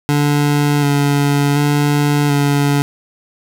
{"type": "tone with vibrato", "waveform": "25% pulse", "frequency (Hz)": 144.3, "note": "D3", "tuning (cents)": -30, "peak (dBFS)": -8, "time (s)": [0.09, 2.82], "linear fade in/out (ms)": 0, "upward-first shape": "square", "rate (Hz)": 0.68, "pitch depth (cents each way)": 17, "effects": []}